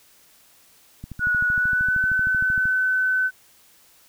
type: click train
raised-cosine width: 5 ms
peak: -22 dBFS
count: 22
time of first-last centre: 1.04-2.655 s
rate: 13 Hz
type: tone with pitch glide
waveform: sine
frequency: 1464 to 1514.8 Hz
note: F#6 to F#6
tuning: -19 to +40 cents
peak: -18 dBFS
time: 1.19-3.31 s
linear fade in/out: 50 ms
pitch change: +59 cents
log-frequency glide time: 1.47-2.03 s
effects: white hiss -55 dBFS RMS until 4.08 s